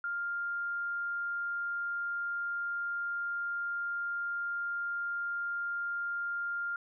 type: tone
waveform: sine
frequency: 1400 Hz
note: F6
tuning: 4 cents sharp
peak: -32 dBFS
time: 0.04-6.76 s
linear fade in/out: 2 ms
effects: none